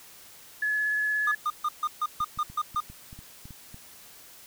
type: tone with vibrato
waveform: sine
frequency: 1705 Hz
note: G#6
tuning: 45 cents sharp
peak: -24 dBFS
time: 0.62-1.35 s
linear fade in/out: 5 ms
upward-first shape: triangle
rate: 17 Hz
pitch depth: 10 cents each way
type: tone bursts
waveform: triangle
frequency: 1217 Hz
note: D#6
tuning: 39 cents flat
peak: -22 dBFS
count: 9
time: 1.27-2.804 s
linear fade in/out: 5 ms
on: 46 ms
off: 140 ms
type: clicks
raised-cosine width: 5 ms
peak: -32 dBFS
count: 10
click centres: 2.205 / 2.376 / 2.5 / 2.747 / 2.9 / 3.129 / 3.19 / 3.455 / 3.507 / 3.744 s
effects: white hiss -50 dBFS RMS until 4.46 s